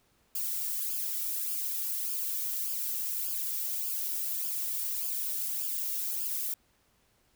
violet noise with flanger, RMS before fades -33 dBFS, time 0.35-6.54 s, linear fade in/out 2 ms, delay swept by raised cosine 0.5 to 2 ms, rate 1.7 Hz, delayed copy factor -0.65, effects pink hiss -69 dBFS RMS until 7.35 s

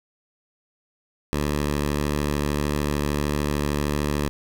10% pulse tone with vibrato, 73.3 Hz, D2, 3 cents flat, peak -14 dBFS, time 1.33-4.29 s, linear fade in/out 0 ms, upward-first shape triangle, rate 1.6 Hz, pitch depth 8 cents each way, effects none

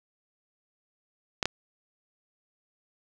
clicks, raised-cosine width 0.2 ms, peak -8 dBFS, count 2, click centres 1.428 / 1.456 s, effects none

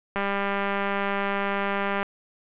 click train, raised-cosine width 0.5 ms, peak -12 dBFS, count 373, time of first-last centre 0.16-2.029 s, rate 199 Hz, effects resampled to 8000 Hz + 8-bit

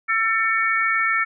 harmonic tone, 447.3 Hz, A4, 28 cents sharp, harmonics 3 / 4 / 5, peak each -22 / -22 / -22 dBFS, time 0.08-1.25 s, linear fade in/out 20 ms, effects none

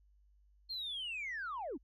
sine linear sweep, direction down, 4288 to 217.9 Hz, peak -37 dBFS, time 0.69-1.78 s, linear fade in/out 20 ms, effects tanh soft clip ceiling -35 dBFS + added 50 Hz sine -64 dBFS peak until 1.83 s

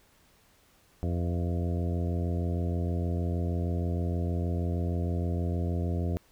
harmonic tone with a mistuned harmonic, 86.4 Hz, F2, 18 cents flat, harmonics 1 / 2 / 3 / 4 / 5 / 6 / 7 / 8, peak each -28 / -34 / -38 / -40 / -42 / -44 / -45 / -46 dBFS, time 1.03-6.17 s, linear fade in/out 0 ms, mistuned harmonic 7, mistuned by +46 cents, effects pink hiss -63 dBFS RMS until 6.31 s

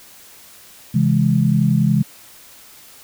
sine chord, C augmented, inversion none, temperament equal with one note detuned, 133.95 / 164.81 / 207.7 Hz, C3 / E3 / G#3, +41 / 0 / 0 cents, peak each -17 dBFS, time 0.94-2.03 s, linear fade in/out 10 ms, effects white hiss -44 dBFS RMS until 3.03 s

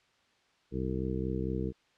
harmonic tone, 64.4 Hz, C2, 27 cents flat, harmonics 1 / 2 / 3 / 4 / 5 / 6 / 7, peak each -37 / -37 / -36 / -43 / -38 / -40 / -39 dBFS, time 0.71-1.73 s, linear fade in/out 50 ms, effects white hiss -68 dBFS RMS until 1.97 s + low-pass 4000 Hz 12 dB/octave

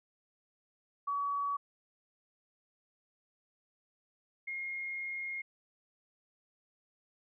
sine tone pair in turn, 1134 / 2141 Hz, C#6 / C7, +39 / +39 cents, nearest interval major seventh, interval 1100 cents, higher second, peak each -31 / -36 dBFS, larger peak first, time 1.07-1.57 / 4.47-5.42 s, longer second, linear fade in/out 10 ms, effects none

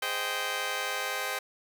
10% pulse chord, Ab major seventh, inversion none, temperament just, 415.3 / 519.1 / 623 / 778.7 Hz, Ab4 / C5 / Eb5 / G5, 0 / -14 / +2 / -12 cents, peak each -31 / -27 / -30 / -27 dBFS, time 0.02-1.39 s, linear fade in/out 5 ms, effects none

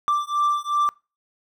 triangle beating tone pair, 1174.7 / 1177.4 Hz, D6 / D6, 0 / +4 cents, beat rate 2.7 Hz, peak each -21 dBFS, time 0.08-0.89 s, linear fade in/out 0 ms, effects noise-tail reverb RT60 0.3 s tail -24 dB re dry

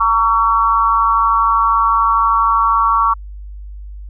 sine tone with amplitude modulation, 1131 Hz, C#6, 34 cents sharp, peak -6 dBFS, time 0-3.14 s, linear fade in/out 10 ms, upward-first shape sine, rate 213 Hz, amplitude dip 95%, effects added 50 Hz sine -28 dBFS peak until 4.09 s

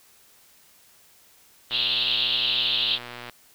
white band-pass noise, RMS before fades -24 dBFS, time 1.7-2.99 s, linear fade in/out 50 ms, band 2700 to 4100 Hz, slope 96 dB/octave
click train, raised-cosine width 0.3 ms, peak -21 dBFS, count 193, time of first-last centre 1.71-3.297 s, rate 121 Hz
effects white hiss -56 dBFS RMS until 3.54 s

